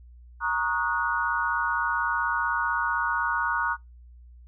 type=chord; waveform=sine; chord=D# minor seventh; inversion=second; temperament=equal with one note detuned; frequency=932.3 / 1108.7 / 1244.5 / 1459.6 Hz; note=A#5 / C#6 / D#6 / F#6; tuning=0 / 0 / 0 / -24 cents; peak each=-29 / -31 / -31 / -27 dBFS; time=0.4-3.77 s; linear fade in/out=50 ms; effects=noise-tail reverb RT60 0.2 s tail -26 dB re dry + added 60 Hz sine -46 dBFS peak until 4.47 s